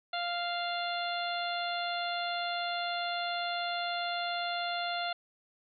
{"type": "harmonic tone", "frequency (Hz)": 697, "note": "F5", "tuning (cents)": -4, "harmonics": [1, 2, 3, 4, 5, 6], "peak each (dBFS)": [-34, -38, -43, -42, -40, -42], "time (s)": [0.13, 5.13], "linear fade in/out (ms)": 5, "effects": []}